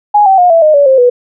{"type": "tone with pitch steps", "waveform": "sine", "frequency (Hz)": [830.6, 770.5, 714.8, 663.1, 615.1, 570.6, 529.3, 491], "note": ["G#5", "G5", "F5", "E5", "D#5", "C#5", "C5", "B4"], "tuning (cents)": [0, -30, 40, 10, -20, 50, 20, -10], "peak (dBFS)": -3, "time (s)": [0.14, 1.1], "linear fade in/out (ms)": 10, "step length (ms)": 120, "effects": []}